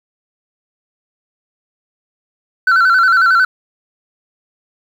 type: tone with vibrato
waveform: sine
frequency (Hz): 1438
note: F#6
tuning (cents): -50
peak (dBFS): -5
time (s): 2.67-3.45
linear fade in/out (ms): 5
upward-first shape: square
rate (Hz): 11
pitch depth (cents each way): 87
effects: tanh soft clip ceiling -7 dBFS + 7-bit